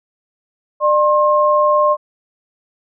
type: tone pair together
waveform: sine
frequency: 599 / 1067.3 Hz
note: D5 / C6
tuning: +34 / +34 cents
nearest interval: minor seventh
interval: 1000 cents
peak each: -13 dBFS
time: 0.8-1.97 s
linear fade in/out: 50 ms
effects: none